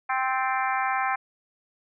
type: harmonic tone with a mistuned harmonic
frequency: 261.6 Hz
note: C4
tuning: in tune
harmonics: 3 / 4 / 5 / 6 / 7 / 8 / 9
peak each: -27 / -29 / -31 / -33 / -34 / -35 / -36 dBFS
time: 0.09-1.16 s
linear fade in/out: 10 ms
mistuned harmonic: 7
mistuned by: -43 cents
effects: none